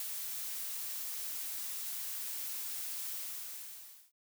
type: noise with ADSR envelope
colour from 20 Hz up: blue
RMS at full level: -37 dBFS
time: 0-4.12 s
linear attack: 3 ms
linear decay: 18 ms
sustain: -3 dB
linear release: 1000 ms
effects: noise-tail reverb RT60 0.1 s tail -26 dB re dry